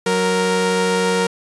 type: tone pair together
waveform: sawtooth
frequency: 185.01 / 466.2 Hz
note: F#3 / A#4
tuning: 0 / 0 cents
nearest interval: octave + major third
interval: 1600 cents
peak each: -17 / -13 dBFS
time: 0.06-1.27 s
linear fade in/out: 5 ms
effects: resampled to 24000 Hz